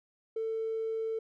triangle tone with tanh clipping, 446.2 Hz, A4, 24 cents sharp, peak -30 dBFS, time 0.36-1.19 s, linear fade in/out 5 ms, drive 1 dB, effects none

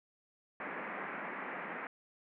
white band-pass noise, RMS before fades -42 dBFS, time 0.6-1.87 s, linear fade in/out 2 ms, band 170 to 2200 Hz, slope 48 dB/octave, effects none

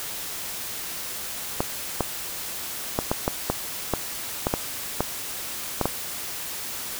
clicks, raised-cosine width 1 ms, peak -7 dBFS, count 12, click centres 1.605 / 2.007 / 2.989 / 3.115 / 3.279 / 3.5 / 3.937 / 4.469 / 4.539 / 5.006 / 5.813 / 5.856 s, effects white hiss -33 dBFS RMS until 6.99 s

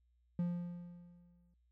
triangle tone with exponential decay, 174.6 Hz, F3, in tune, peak -29 dBFS, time 0.39-1.54 s, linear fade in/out 2 ms, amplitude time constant 250 ms, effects noise-tail reverb RT60 0.1 s tail -24 dB re dry + added 60 Hz sine -70 dBFS peak until 1.71 s

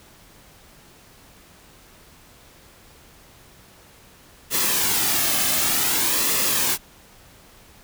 white noise with flanger, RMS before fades -21 dBFS, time 4.5-6.78 s, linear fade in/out 50 ms, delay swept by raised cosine 1.3 to 2.13 ms, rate 0.54 Hz, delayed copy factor -0.5, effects pink hiss -50 dBFS RMS until 7.83 s

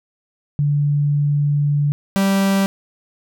sine / 45% pulse tone pair in turn, 145.3 / 195.24 Hz, D3 / G3, -18 / -7 cents, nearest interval perfect fourth, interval 511 cents, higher second, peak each -14 dBFS, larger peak neither, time 0.59-1.92 / 2.16-2.66 s, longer first, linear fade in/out 0 ms, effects none

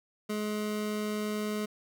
25% pulse tone, 211.4 Hz, G#3, 31 cents sharp, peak -27 dBFS, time 0.29-1.66 s, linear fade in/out 10 ms, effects none

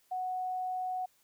sine tone, 739 Hz, F#5, 2 cents flat, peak -32 dBFS, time 0.11-1.06 s, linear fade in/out 10 ms, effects white hiss -69 dBFS RMS until 1.23 s

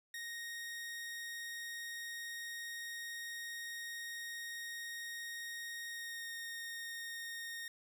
sawtooth tone with pitch glide, 1864.7 to 1851.8 Hz, A#6 to A#6, 0 to -12 cents, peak -39 dBFS, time 0.14-7.68 s, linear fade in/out 2 ms, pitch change -12 cents, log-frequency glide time 5.9-6.29 s, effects none

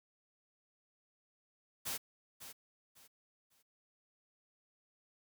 white noise with echo, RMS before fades -39 dBFS, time 1.85-1.98 s, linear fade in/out 20 ms, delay 550 ms, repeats 3, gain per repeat -11 dB, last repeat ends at 3.63 s, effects none

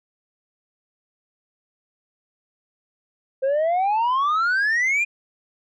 sine exponential sweep, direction up, 520 to 2467 Hz, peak -15 dBFS, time 3.42-5.05 s, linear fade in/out 20 ms, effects tanh soft clip ceiling -17 dBFS

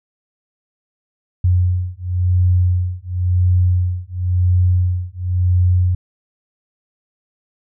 sine beating tone pair, 89.7 / 90.65 Hz, F2 / F#2, +47 / -35 cents, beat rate 0.95 Hz, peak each -16 dBFS, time 1.44-5.95 s, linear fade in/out 5 ms, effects none

